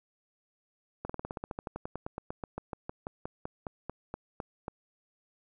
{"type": "slowing click train", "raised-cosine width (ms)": 1, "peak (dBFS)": -22, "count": 29, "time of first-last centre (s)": [1.05, 4.681], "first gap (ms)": 45, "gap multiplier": 1.07, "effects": []}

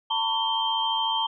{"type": "tone cluster", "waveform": "sine", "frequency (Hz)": [897, 991, 1127, 3154], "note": ["A5", "B5", "C#6", "G7"], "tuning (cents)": [33, 6, 28, 10], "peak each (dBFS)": [-26, -33, -35, -26], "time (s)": [0.1, 1.27], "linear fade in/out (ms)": 10, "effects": []}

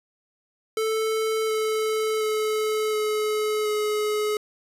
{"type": "tone with pitch steps", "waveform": "square", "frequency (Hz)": [440, 435.7, 431.4, 427.2, 423.1], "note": ["A4", "A4", "A4", "G#4", "G#4"], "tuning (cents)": [0, -17, -34, 49, 32], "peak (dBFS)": -23, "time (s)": [0.77, 4.37], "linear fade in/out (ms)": 2, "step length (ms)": 720, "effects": ["resampled to 32000 Hz"]}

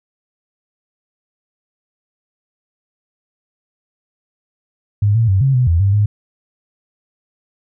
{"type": "tone with pitch steps", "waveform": "sine", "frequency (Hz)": [103, 114.4, 95.9, 135.3, 125.5, 83.9, 98.7, 104.1], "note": ["G#2", "A#2", "G2", "C#3", "B2", "E2", "G2", "G#2"], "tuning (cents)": [-14, -32, -37, -42, 28, 31, 12, 5], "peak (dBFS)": -10, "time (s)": [5.02, 6.06], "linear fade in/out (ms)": 5, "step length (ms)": 130, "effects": []}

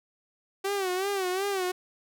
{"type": "tone with vibrato", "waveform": "sawtooth", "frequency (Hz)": 382.5, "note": "G4", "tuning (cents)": -42, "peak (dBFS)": -23, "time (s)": [0.64, 1.72], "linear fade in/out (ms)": 10, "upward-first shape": "sine", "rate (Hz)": 2.7, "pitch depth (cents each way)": 98, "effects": []}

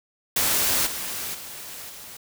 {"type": "noise with level steps", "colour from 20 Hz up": "white", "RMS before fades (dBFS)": [-22, -31, -38, -41], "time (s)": [0.36, 2.17], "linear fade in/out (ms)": 5, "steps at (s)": [0.86, 1.34, 1.89], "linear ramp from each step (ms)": 10, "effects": []}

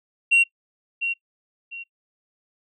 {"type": "tone with echo", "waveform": "sine", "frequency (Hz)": 2746, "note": "F7", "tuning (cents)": -30, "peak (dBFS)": -10, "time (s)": [0.31, 0.44], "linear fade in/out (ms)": 20, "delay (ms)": 700, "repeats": 2, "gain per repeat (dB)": -11, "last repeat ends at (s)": 1.84, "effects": ["noise-tail reverb RT60 0.1 s tail -21 dB re dry", "tanh soft clip ceiling -12 dBFS"]}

